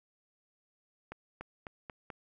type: accelerating click train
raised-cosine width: 0.5 ms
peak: -27 dBFS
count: 5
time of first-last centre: 1.12-2.102 s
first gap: 290 ms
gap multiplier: 0.89
effects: none